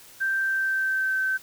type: tone with pitch glide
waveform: sine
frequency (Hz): 1568 to 1541.1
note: G6 to G6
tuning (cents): 0 to -30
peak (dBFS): -22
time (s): 0.2-1.38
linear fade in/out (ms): 20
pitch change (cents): -30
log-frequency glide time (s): 0.42-1.22
effects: white hiss -49 dBFS RMS until 1.42 s

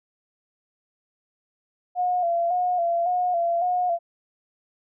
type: tone with vibrato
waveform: sine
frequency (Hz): 702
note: F5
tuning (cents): +9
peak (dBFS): -20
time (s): 1.95-3.99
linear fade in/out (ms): 50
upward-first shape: square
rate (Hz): 1.8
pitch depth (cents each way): 48
effects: none

